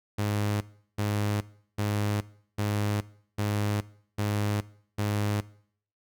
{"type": "tone bursts", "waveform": "sawtooth", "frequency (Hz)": 103.83, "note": "G#2", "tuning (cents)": 0, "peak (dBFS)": -22, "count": 7, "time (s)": [0.18, 5.41], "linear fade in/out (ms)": 10, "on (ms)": 430, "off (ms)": 370, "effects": ["noise-tail reverb RT60 0.6 s tail -20 dB re dry"]}